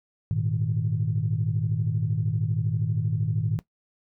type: chord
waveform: sine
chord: Ab suspended second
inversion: none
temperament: equal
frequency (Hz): 103.83 / 116.54 / 155.56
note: Ab2 / Bb2 / Eb3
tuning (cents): 0 / 0 / 0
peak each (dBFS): -27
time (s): 0.31-3.59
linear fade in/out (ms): 0
effects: noise-tail reverb RT60 0.1 s tail -17 dB re dry + tanh soft clip ceiling -14 dBFS